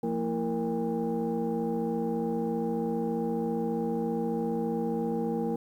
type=tone cluster; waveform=sine; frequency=173.4 / 228.2 / 331.4 / 466.4 / 806 Hz; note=F3 / A#3 / E4 / A#4 / G5; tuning=-12 / -37 / +9 / +1 / +48 cents; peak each=-35 / -30 / -35 / -31 / -37 dBFS; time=0.03-5.56 s; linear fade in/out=5 ms; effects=tanh soft clip ceiling -20 dBFS + 10-bit